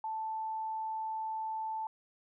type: tone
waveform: sine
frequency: 880 Hz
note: A5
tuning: in tune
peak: -34 dBFS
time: 0.04-1.87 s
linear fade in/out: 2 ms
effects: none